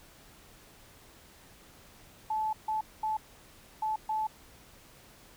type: tone bursts at uneven times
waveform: sine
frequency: 868 Hz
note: A5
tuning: 24 cents flat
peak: -28 dBFS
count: 5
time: 2.3-2.53 / 2.68-2.81 / 3.03-3.17 / 3.82-3.96 / 4.09-4.27 s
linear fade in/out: 5 ms
effects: pink hiss -56 dBFS RMS until 5.36 s